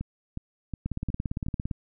two click trains, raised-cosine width 5 ms, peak -17 / -20 dBFS, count 16 / 5, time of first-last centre 0.86-1.712 / 0.01-1.465 s, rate 17.6 / 2.75 Hz, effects none

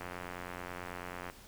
click train, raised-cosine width 0.5 ms, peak -26 dBFS, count 116, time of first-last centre 0.01-1.299 s, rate 89.2 Hz, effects pink hiss -55 dBFS RMS until 1.47 s

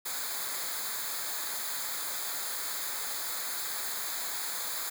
white noise with comb filter, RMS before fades -35 dBFS, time 0.05-4.9 s, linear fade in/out 10 ms, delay 0.35 ms, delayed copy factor -0.8, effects none

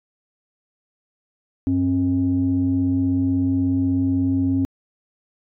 sine tone pair together, 95.3 / 269.5 Hz, G2 / C#4, -48 / -49 cents, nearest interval octave + tritone, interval 1799 cents, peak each -22 / -17 dBFS, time 1.67-4.65 s, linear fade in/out 0 ms, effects tanh soft clip ceiling -11 dBFS

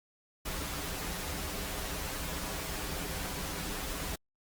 pink noise with comb filter, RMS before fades -37 dBFS, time 0.45-4.16 s, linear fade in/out 10 ms, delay 8.6 ms, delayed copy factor -0.7, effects Opus 48 kbps

